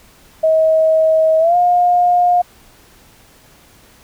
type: tone with pitch glide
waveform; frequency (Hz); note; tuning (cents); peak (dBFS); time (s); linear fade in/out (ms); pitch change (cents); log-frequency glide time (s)
sine; 637 to 710.9; D#5 to F5; +41 to +31; -9; 0.43-2.42; 10; +190; 1.39-1.56
effects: pink hiss -47 dBFS RMS until 4.03 s